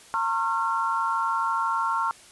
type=tone cluster; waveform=sine; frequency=913 / 1085 / 1369 Hz; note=A#5 / C#6 / F6; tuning=-36 / -37 / -35 cents; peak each=-27 dBFS; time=0.14-2.11 s; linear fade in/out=0 ms; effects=white hiss -50 dBFS RMS until 2.31 s + resampled to 24000 Hz